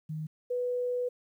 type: tone pair in turn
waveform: sine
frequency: 155.7 / 493.5 Hz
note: D#3 / B4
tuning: +2 / -1 cents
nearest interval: octave + minor sixth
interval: 1997 cents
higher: second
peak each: -33 / -28 dBFS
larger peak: second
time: 0.09-0.27 / 0.5-1.09 s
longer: second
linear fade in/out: 10 ms
effects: 11-bit